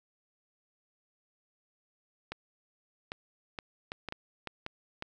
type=clicks; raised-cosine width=0.3 ms; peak=-21 dBFS; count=9; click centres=2.32 / 3.119 / 3.588 / 3.919 / 4.087 / 4.124 / 4.473 / 4.664 / 5.024 s; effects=none